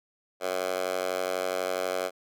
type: tone with high-pass filter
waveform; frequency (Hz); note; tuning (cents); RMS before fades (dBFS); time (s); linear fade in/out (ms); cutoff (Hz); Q
10% pulse; 92.1; F#2; -7; -30; 0.4-2.11; 50; 600; 2.3
effects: none